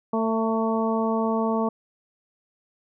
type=harmonic tone with a mistuned harmonic; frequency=224 Hz; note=A3; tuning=31 cents sharp; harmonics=1 / 2 / 3 / 4 / 5; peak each=-24 / -27 / -29 / -30 / -31 dBFS; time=0.13-1.69 s; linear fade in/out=5 ms; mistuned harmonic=3; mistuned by=-16 cents; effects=none